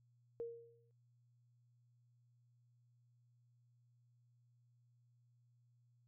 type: tone with exponential decay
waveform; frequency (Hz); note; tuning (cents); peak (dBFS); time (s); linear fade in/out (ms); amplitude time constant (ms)
sine; 466.2; A#4; 0; -39; 0.4-0.91; 0; 110
effects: added 120 Hz sine -70 dBFS peak until 6.07 s